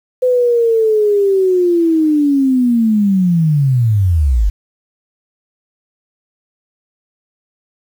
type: linear sweep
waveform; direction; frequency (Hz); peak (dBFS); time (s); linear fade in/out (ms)
sine; down; 509 to 45.38; -9; 0.22-4.5; 10
effects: 7-bit